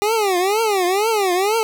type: tone with vibrato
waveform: 25% pulse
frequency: 400.8 Hz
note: G4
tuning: 38 cents sharp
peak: -12 dBFS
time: 0.02-1.63 s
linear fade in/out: 0 ms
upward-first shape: triangle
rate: 2.1 Hz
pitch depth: 250 cents each way
effects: none